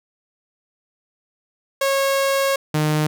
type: tone pair in turn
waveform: sawtooth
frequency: 547 / 152.79 Hz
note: C#5 / D#3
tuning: -23 / -31 cents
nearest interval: octave + minor seventh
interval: 2208 cents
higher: first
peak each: -13 dBFS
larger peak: neither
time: 1.81-2.56 / 2.74-3.07 s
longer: first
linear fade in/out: 5 ms
effects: none